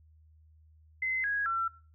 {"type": "tone with pitch steps", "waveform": "sine", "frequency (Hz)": [2053, 1654, 1349], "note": ["C7", "G#6", "E6"], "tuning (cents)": [-33, -8, 40], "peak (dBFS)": -28, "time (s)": [1.02, 1.68], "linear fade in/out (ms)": 5, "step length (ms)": 220, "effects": ["noise-tail reverb RT60 0.4 s tail -20 dB re dry", "added 78 Hz sine -57 dBFS peak until 1.94 s"]}